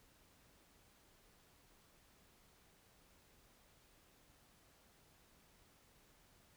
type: silence
effects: pink hiss -69 dBFS RMS until 6.56 s